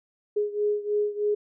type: beating tone pair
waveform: sine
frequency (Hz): 415.3 / 418.5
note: G#4 / G#4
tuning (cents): 0 / +13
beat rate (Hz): 3.2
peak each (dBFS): -25 / -28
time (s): 0.36-1.35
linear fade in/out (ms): 10
effects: none